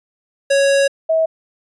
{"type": "tone pair in turn", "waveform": ["square", "sine"], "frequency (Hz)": [554.4, 644.8], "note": ["C#5", "E5"], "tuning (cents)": [0, -38], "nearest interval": "minor third", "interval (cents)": 262, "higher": "second", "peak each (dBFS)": -12, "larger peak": "neither", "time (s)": [[0.5, 0.88], [1.09, 1.26]], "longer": "first", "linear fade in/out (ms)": 10, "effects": ["resampled to 24000 Hz"]}